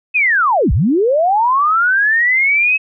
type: linear two-way sweep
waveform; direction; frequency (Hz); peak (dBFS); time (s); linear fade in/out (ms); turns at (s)
sine; down then up; 2586 to 47.38 to 2586; -10; 0.14-2.78; 20; 0.72
effects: none